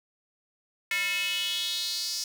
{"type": "tone with high-pass filter sweep", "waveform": "square", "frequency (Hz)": 197.5, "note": "G3", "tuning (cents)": 13, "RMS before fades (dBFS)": -30, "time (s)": [0.91, 2.24], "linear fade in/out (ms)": 2, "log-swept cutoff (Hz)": [2100, 5300], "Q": 4.7, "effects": ["9-bit"]}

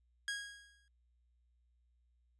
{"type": "tone with exponential decay", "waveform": "sawtooth", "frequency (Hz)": 1642, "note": "G#6", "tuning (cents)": -20, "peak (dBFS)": -31, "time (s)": [0.28, 0.88], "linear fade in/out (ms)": 1, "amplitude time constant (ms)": 130, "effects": ["added 60 Hz sine -70 dBFS peak until 2.39 s", "resampled to 22050 Hz"]}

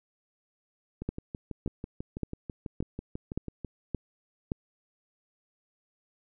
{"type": "two click trains", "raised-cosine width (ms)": 3, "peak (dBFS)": [-23, -17], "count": [17, 7], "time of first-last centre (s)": [[1.02, 3.647], [1.09, 4.519]], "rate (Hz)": [6.09, 1.75], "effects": []}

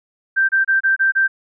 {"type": "tone bursts", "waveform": "sine", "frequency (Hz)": 1568, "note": "G6", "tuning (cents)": 0, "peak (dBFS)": -12, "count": 6, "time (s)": [0.36, 1.28], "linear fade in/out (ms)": 20, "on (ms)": 130, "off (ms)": 28, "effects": []}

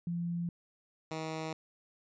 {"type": "tone pair in turn", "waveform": ["sine", "10% pulse"], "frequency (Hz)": [171.7, 158.86], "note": ["F3", "D#3"], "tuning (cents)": [-29, 36], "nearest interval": "minor second", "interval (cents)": 135, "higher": "first", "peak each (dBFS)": [-32, -28], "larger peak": "second", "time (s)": [[0.07, 0.49], [1.11, 1.53]], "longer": "neither", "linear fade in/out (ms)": 2, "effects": ["resampled to 16000 Hz"]}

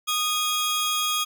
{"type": "tone pair together", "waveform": "sawtooth", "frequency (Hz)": [1236, 3302], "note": ["D#6", "G#7"], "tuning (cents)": [-12, -11], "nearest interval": "octave + perfect fourth", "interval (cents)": 1701, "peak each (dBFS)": -22, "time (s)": [0.07, 1.25], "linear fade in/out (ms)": 20, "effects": []}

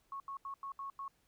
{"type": "tone bursts at uneven times", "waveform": "sine", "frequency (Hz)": 1100, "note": "C#6", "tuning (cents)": -14, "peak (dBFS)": -40, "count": 6, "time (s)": [[0.12, 0.2], [0.28, 0.37], [0.45, 0.54], [0.63, 0.72], [0.79, 0.9], [0.99, 1.08]], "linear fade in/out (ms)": 2, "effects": ["pink hiss -74 dBFS RMS until 1.27 s"]}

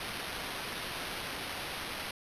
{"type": "noise with sample-and-hold", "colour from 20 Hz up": "white", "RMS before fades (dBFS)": -39, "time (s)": [0, 2.11], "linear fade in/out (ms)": 2, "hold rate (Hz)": 7350, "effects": ["resampled to 32000 Hz"]}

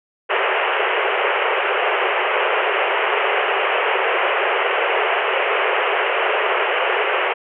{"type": "band-pass noise", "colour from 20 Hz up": "pink", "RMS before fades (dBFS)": -19, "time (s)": [0.29, 7.34], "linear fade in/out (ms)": 20, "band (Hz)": [380, 3000], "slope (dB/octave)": 96, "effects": []}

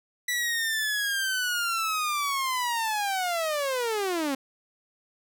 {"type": "linear sweep", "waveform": "sawtooth", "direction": "down", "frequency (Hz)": [1969, 261.6], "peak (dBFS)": -22, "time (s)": [0.28, 4.35], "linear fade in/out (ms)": 5, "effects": []}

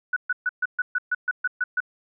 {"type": "tone bursts", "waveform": "sine", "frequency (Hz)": 1480, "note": "F#6", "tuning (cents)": 0, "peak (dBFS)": -20, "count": 11, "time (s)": [0.13, 1.804], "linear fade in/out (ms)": 5, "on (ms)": 34, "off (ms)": 130, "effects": []}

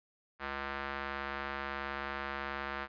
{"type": "tone with band-pass filter", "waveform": "square", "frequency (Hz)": 69.3, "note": "C#2", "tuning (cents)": 0, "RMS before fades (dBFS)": -39, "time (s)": [0.39, 2.88], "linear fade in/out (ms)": 50, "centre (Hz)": 1500, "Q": 1.5, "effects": ["resampled to 11025 Hz"]}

